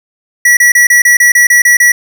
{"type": "tone bursts", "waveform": "square", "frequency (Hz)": 1939, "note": "B6", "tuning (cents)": -32, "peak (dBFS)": -4, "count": 10, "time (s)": [0.45, 1.92], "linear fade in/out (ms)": 5, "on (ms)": 120, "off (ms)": 30, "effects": []}